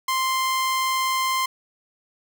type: tone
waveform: sawtooth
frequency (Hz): 1046.5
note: C6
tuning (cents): 0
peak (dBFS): -17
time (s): 0.08-1.46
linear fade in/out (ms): 5
effects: none